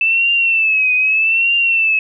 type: tone with vibrato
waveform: sine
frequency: 2637 Hz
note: E7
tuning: in tune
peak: -11 dBFS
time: 0.01-1.99 s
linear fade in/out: 2 ms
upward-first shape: triangle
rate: 0.81 Hz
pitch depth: 100 cents each way
effects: none